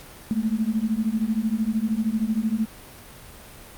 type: beating tone pair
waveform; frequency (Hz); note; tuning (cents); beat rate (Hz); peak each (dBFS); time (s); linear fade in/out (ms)
sine; 213.4 / 226.4; G#3 / A3; +47 / +50; 13; -24; 0.31-2.66; 0
effects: pink hiss -44 dBFS RMS until 3.77 s + Opus 48 kbps